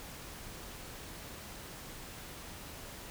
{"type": "silence", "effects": ["pink hiss -47 dBFS RMS until 3.1 s"]}